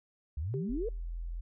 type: exponential sweep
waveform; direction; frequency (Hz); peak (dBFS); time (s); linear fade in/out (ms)
sine; up; 65.41 to 490.3; -32; 0.37-0.89; 5
type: tone with exponential decay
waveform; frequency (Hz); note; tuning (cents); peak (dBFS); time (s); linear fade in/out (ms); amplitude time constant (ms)
sine; 392; G4; 0; -33; 0.54-1; 0; 99
type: tone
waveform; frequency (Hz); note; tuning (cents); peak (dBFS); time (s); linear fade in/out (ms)
sine; 42.23; E1; +43; -35; 0.69-1.41; 10
effects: none